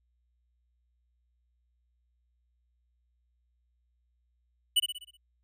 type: tone with echo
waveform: square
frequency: 2960 Hz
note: F#7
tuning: in tune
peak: -21 dBFS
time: 4.76-4.8 s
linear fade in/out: 10 ms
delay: 62 ms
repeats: 6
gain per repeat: -6 dB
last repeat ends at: 5.172 s
effects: added 60 Hz sine -70 dBFS peak until 5.43 s